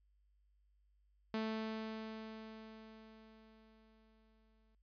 sawtooth tone with exponential decay, 220 Hz, A3, in tune, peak -32 dBFS, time 1.34-4.75 s, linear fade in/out 2 ms, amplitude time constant 740 ms, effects added 50 Hz sine -70 dBFS peak until 4.82 s + resampled to 11025 Hz

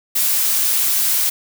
blue noise, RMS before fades -17 dBFS, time 0.15-1.3 s, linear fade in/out 10 ms, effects none

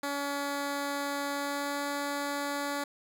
10% pulse tone with pitch glide, 283.3 to 285.3 Hz, C#4 to C#4, +38 to +50 cents, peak -23 dBFS, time 0.03-2.84 s, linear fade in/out 5 ms, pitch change +12 cents, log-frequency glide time 1.32-1.82 s, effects none

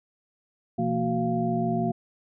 sine tone cluster, 124.3 / 170.6 / 230.9 / 368.2 / 694 Hz, B2 / F3 / A#3 / F#4 / F5, +12 / -40 / -16 / -8 / -11 cents, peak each -32 / -30 / -27 / -31 / -29 dBFS, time 0.78-1.92 s, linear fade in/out 10 ms, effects none

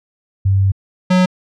sine / square tone pair in turn, 97.1 / 183.3 Hz, G2 / F#3, -16 / -16 cents, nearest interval major seventh, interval 1100 cents, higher second, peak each -10 / -10 dBFS, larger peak neither, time 0.45-0.72 / 1.1-1.26 s, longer first, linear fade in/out 10 ms, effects low-pass 5000 Hz 12 dB/octave

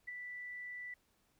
sine tone with ADSR envelope, 1973 Hz, B6, 2 cents flat, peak -39 dBFS, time 0.07-0.94 s, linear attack 16 ms, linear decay 14 ms, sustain -4 dB, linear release 3 ms, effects pink hiss -75 dBFS RMS until 1.39 s

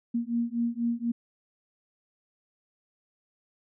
sine beating tone pair, 233.1 / 237.2 Hz, A#3 / A#3, 0 / +30 cents, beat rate 4.1 Hz, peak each -29 dBFS, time 0.14-1.12 s, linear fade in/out 10 ms, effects none

